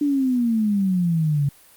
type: exponential sweep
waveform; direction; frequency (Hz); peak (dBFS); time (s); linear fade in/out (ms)
sine; down; 295.8 to 138.59; -17; 0.01-1.49; 5
effects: white hiss -51 dBFS RMS until 1.76 s + Opus 48 kbps